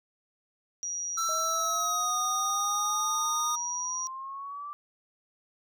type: tone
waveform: sine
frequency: 5760 Hz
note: F#8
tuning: 47 cents flat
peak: -31 dBFS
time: 0.83-4.07 s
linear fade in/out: 0 ms
type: tone with pitch glide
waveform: square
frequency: 1336 to 1232.2 Hz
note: E6 to D#6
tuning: +23 to -17 cents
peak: -29 dBFS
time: 1.17-3.56 s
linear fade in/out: 10 ms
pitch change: -140 cents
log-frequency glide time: 1.38-2.16 s
type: exponential sweep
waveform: sine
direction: up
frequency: 629 to 1174.7 Hz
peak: -36 dBFS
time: 1.29-4.73 s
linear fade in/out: 0 ms
effects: none